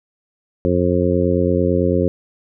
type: harmonic tone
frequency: 89 Hz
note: F2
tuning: 33 cents sharp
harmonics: 1 / 2 / 3 / 4 / 5 / 6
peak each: -21 / -21 / -21 / -21 / -21 / -21 dBFS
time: 0.65-2.08 s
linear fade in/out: 0 ms
effects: none